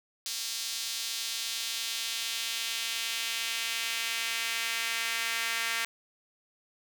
sawtooth tone with high-pass filter sweep, 228.7 Hz, A#3, 33 cents flat, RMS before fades -33 dBFS, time 0.26-5.85 s, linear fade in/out 0 ms, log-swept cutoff 4500 to 1900 Hz, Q 1.5, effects none

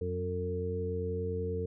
harmonic tone with a mistuned harmonic, 90.2 Hz, F#2, 44 cents flat, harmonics 1 / 2 / 3 / 4 / 5, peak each -35 / -41 / -46 / -46 / -34 dBFS, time 0.01-1.66 s, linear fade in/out 5 ms, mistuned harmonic 2, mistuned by +29 cents, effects none

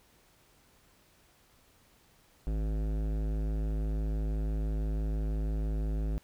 sine tone with hard clipping, 53 Hz, G#1, 36 cents sharp, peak -31 dBFS, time 2.47-6.18 s, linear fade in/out 0 ms, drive 16 dB, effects pink hiss -64 dBFS RMS until 6.23 s

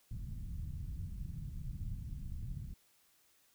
pink low-pass noise, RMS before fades -42 dBFS, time 0.11-2.74 s, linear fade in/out 5 ms, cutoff 160 Hz, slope 24 dB/octave, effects white hiss -70 dBFS RMS until 3.54 s

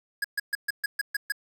square tone bursts, 1661.2 Hz, G#6, in tune, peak -25 dBFS, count 8, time 0.22-1.322 s, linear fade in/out 5 ms, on 24 ms, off 130 ms, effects 9-bit

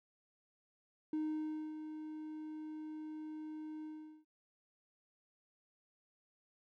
triangle tone with ADSR envelope, 309.4 Hz, D#4, 10 cents flat, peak -31 dBFS, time 1.13-4.25 s, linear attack 3 ms, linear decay 600 ms, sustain -10 dB, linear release 410 ms, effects tanh soft clip ceiling -29 dBFS

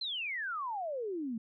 sine exponential sweep, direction down, 4200 to 214.6 Hz, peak -34 dBFS, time 0.01-1.38 s, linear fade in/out 5 ms, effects none

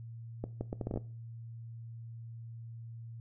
accelerating click train, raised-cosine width 2 ms, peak -22 dBFS, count 9, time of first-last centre 0.44-0.974 s, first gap 170 ms, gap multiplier 0.7, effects noise-tail reverb RT60 0.4 s tail -18 dB re dry + added 115 Hz sine -43 dBFS peak until 3.2 s

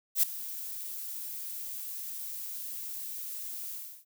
violet noise with ADSR envelope, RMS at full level -22 dBFS, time 0.15-4.05 s, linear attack 79 ms, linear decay 7 ms, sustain -17 dB, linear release 330 ms, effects none

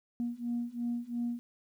sine beating tone pair, 236.9 / 239.8 Hz, A#3 / A#3, +28 / +49 cents, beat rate 2.9 Hz, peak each -35 / -34 dBFS, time 0.2-1.39 s, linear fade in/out 0 ms, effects tanh soft clip ceiling -26 dBFS + 11-bit

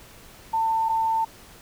sine tone pair in turn, 896 / 896 Hz, A5 / A5, +31 / +31 cents, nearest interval unison, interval 0 cents, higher neither, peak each -20 dBFS, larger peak neither, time 0.53-0.89 / 0.89-1.25 s, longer neither, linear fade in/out 10 ms, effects pink hiss -48 dBFS RMS until 1.61 s

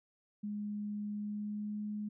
sine tone with pitch glide, 207.7 to 209.7 Hz, G#3 to G#3, 0 to +17 cents, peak -36 dBFS, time 0.43-2.09 s, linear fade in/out 10 ms, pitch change +17 cents, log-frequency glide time 1.12-1.81 s, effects none

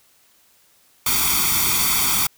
white noise with comb filter, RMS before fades -19 dBFS, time 1.06-2.27 s, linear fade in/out 5 ms, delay 0.87 ms, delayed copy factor +0.9, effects white hiss -57 dBFS RMS until 2.37 s

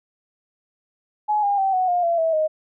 sine tone with pitch steps, 844 / 808.2 / 774 / 741.1 / 709.7 / 679.6 / 650.8 / 623.2 Hz, G#5 / G#5 / G5 / F#5 / F5 / F5 / E5 / D#5, +28 / -47 / -22 / +3 / +28 / -47 / -22 / +3 cents, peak -17 dBFS, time 1.28-2.48 s, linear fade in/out 20 ms, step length 150 ms, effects none

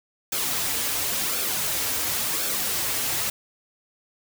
white noise with flanger, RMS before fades -26 dBFS, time 0.32-3.3 s, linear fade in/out 5 ms, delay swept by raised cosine 1 to 5.6 ms, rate 0.94 Hz, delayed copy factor -0.55, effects none

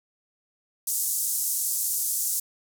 white band-pass noise, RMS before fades -27 dBFS, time 0.87-2.4 s, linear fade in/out 5 ms, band 6500 to 14000 Hz, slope 24 dB/octave, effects none

